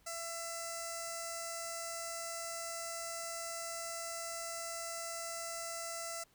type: tone with notch filter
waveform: 5% pulse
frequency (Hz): 670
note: E5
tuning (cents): +28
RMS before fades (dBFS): -42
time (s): 0.06-6.24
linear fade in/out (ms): 10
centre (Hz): 3300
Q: 0.59
effects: pink hiss -69 dBFS RMS until 6.34 s